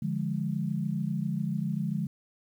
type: chord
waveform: sine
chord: D diminished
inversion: none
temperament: equal with one note detuned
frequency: 147.26 / 174.61 / 207.7 Hz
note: D3 / F3 / Ab3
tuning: +5 / 0 / 0 cents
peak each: -32 dBFS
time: 0.02-2.07 s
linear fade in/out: 5 ms
effects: 10-bit

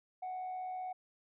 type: tone with frequency modulation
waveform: sine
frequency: 740 Hz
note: F#5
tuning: in tune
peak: -36 dBFS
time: 0.22-0.93 s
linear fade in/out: 10 ms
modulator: 75.4 Hz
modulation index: 0.22
effects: tanh soft clip ceiling -36 dBFS

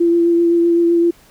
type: tone with vibrato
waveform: sine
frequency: 340.3 Hz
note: F4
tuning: 45 cents flat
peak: -10 dBFS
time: 0-1.11 s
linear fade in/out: 10 ms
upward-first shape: triangle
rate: 7.8 Hz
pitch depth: 18 cents each way
effects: pink hiss -49 dBFS RMS until 1.3 s

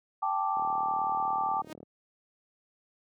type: chord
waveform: sine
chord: G suspended second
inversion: none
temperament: equal with one note detuned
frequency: 784 / 874.4 / 1174.7 Hz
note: G5 / A5 / D6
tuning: 0 / -11 / 0 cents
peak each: -31 dBFS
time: 0.22-1.62 s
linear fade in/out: 10 ms
type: click train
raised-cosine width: 2 ms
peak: -32 dBFS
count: 49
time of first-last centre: 0.57-1.83 s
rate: 38.1 Hz
type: tone with exponential growth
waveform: sawtooth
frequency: 311.1 Hz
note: D#4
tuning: in tune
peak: -33 dBFS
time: 1.59-1.73 s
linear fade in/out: 2 ms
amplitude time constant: 29 ms
effects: high-pass 150 Hz 12 dB/octave

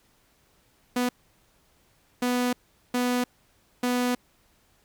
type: tone bursts at uneven times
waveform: sawtooth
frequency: 247 Hz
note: B3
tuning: in tune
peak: -19 dBFS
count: 4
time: 0.96-1.09 / 2.22-2.53 / 2.94-3.24 / 3.83-4.15 s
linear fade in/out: 5 ms
effects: pink hiss -64 dBFS RMS until 4.84 s

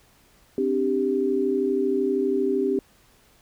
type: chord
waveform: sine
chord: C suspended second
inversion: none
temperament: just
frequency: 261.6 / 294.3 / 392.4 Hz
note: C4 / D4 / G4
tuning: 0 / +4 / +2 cents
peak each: -26 / -28 / -22 dBFS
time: 0.58-2.79 s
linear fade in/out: 2 ms
effects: pink hiss -58 dBFS RMS until 3.41 s

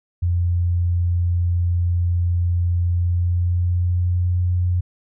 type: tone with pitch glide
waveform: sine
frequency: 87.31 to 89.25 Hz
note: F2 to F2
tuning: 0 to +38 cents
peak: -16 dBFS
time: 0.22-4.81 s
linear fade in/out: 10 ms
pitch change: +38 cents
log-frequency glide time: 2.87-4.36 s
effects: none

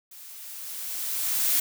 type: noise with level ramp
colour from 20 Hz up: blue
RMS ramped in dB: -46 to -22 dBFS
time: 0.11-1.6 s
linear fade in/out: 5 ms
effects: none

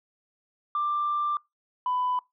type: tone pair in turn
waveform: sine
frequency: 1183 / 997.8 Hz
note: D6 / B5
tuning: +12 / +17 cents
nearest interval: minor third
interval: 295 cents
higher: first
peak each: -23 dBFS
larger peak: neither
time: 0.75-1.37 / 1.86-2.19 s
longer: first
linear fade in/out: 2 ms
effects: noise-tail reverb RT60 0.2 s tail -24 dB re dry + tanh soft clip ceiling -20 dBFS

